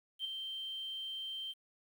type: tone with ADSR envelope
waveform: sine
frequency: 3136 Hz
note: G7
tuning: in tune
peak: -33 dBFS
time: 0.19-1.54 s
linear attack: 58 ms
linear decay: 6 ms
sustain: -6 dB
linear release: 33 ms
effects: 10-bit